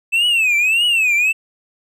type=tone with vibrato; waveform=triangle; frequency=2618 Hz; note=E7; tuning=13 cents flat; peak=-11 dBFS; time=0.12-1.33 s; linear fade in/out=20 ms; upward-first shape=triangle; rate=1.7 Hz; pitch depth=210 cents each way; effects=none